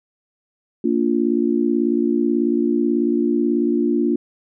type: chord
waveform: sine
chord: Bb major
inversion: none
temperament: just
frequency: 233.1 / 291.4 / 349.6 Hz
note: Bb3 / D4 / F4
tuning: 0 / -13 / +2 cents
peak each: -20 dBFS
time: 0.84-4.16 s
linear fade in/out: 5 ms
effects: none